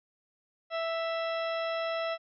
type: harmonic tone with a mistuned harmonic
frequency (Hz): 659.3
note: E5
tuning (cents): 0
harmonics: 1 / 2 / 3 / 4 / 5 / 6 / 8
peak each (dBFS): -31 / -37 / -41 / -43 / -45 / -47 / -49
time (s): 0.7-2.18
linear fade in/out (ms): 50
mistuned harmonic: 4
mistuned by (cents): +15
effects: none